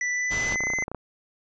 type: tone with pitch glide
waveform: square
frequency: 1975.5 to 2049 Hz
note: B6 to C7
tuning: 0 to -37 cents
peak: -25 dBFS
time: 0.01-0.84 s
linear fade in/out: 2 ms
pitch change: +63 cents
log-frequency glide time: 0.12-0.73 s
type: noise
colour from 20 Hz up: pink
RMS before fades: -33 dBFS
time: 0.3-0.56 s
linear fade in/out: 20 ms
type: clicks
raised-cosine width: 1 ms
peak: -19 dBFS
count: 12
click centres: 0.523 / 0.558 / 0.606 / 0.637 / 0.67 / 0.702 / 0.736 / 0.787 / 0.824 / 0.881 / 0.916 / 0.947 s
effects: resampled to 16000 Hz